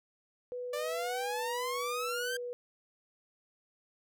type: tone with pitch glide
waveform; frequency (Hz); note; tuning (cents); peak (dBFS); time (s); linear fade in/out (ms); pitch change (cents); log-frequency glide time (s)
sine; 493.9 to 487.4; B4 to B4; 0 to -23; -36; 0.52-2.53; 0; -23; 0.66-2.39
type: exponential sweep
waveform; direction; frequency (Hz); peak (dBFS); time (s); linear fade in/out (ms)
sawtooth; up; 580 to 1598; -31; 0.73-2.37; 5
effects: none